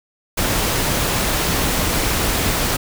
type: noise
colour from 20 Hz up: pink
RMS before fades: -19 dBFS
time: 0.37-2.77 s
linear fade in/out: 10 ms
effects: none